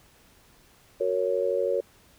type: chord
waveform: sine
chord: F# major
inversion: none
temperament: just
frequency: 370 / 462.5 / 555 Hz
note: F#4 / A#4 / C#5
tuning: 0 / -14 / +2 cents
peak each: -30 / -27 / -26 dBFS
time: 1-1.81 s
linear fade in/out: 10 ms
effects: pink hiss -58 dBFS RMS until 2.18 s